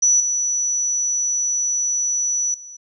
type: tone with level steps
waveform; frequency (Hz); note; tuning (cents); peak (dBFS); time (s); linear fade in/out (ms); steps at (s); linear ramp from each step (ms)
sine; 5920; F#8; 0; -12 / -18 / -35; 0.02-2.77; 10; 0.2 / 2.54; 2
effects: none